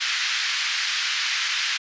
pink band-pass noise, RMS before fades -25 dBFS, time 0-1.78 s, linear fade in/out 20 ms, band 1600 to 5600 Hz, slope 24 dB/octave, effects resampled to 16000 Hz

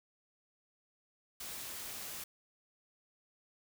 white noise, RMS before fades -44 dBFS, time 1.4-2.24 s, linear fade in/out 5 ms, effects none

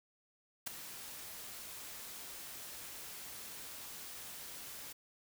white noise with ADSR envelope, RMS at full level -36 dBFS, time 0.66-4.93 s, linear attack 13 ms, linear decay 7 ms, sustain -12 dB, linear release 10 ms, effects none

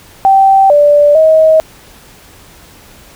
sine tone with pitch steps, 777 / 585 / 634 Hz, G5 / D5 / D#5, -16 / -7 / +32 cents, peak -3 dBFS, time 0.25-1.6 s, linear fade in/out 0 ms, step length 450 ms, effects pink hiss -39 dBFS RMS until 3.15 s

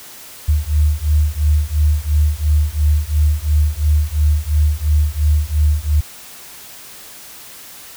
sine beating tone pair, 73.9 / 76.8 Hz, D2 / D#2, +11 / -22 cents, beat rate 2.9 Hz, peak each -15 dBFS, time 0.48-6.01 s, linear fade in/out 10 ms, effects white hiss -37 dBFS RMS until 7.96 s

